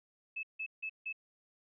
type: tone bursts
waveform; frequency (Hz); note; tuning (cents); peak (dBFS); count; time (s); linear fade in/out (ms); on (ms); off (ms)
sine; 2606; E7; -20; -36; 4; 0.36-1.128; 10; 72; 160
effects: none